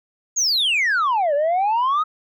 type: exponential two-way sweep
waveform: sine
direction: down then up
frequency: 6840 to 560 to 1287 Hz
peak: -14 dBFS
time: 0.36-2.04 s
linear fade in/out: 20 ms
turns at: 1.34 s
effects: tanh soft clip ceiling -15 dBFS